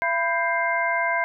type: tone cluster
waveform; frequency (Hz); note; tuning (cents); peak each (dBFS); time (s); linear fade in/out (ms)
sine; 677 / 993 / 1583 / 2102; E5 / B5 / G6 / C7; +46 / +9 / +17 / +7; -26; 0.02-1.24; 0
effects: none